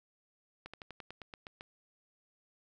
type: slowing click train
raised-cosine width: 0.3 ms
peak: -29 dBFS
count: 10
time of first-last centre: 0.66-1.609 s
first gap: 76 ms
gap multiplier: 1.08
effects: none